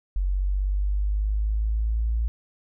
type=exponential sweep; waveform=sine; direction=up; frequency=46.25 to 57 Hz; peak=-21 dBFS; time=0.16-2.28 s; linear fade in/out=0 ms; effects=none